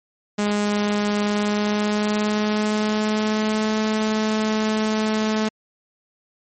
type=tone with pitch glide; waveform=sawtooth; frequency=207.1 to 216.5 Hz; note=G#3 to A3; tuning=-5 to -28 cents; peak=-15 dBFS; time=0.38-5.49 s; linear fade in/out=10 ms; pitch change=+77 cents; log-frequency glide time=1.25-3.76 s; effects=MP3 32 kbps